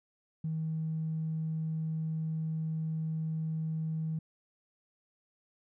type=tone with tanh clipping; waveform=triangle; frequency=159.1 Hz; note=D#3; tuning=39 cents sharp; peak=-31 dBFS; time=0.44-4.19 s; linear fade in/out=5 ms; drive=4 dB; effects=none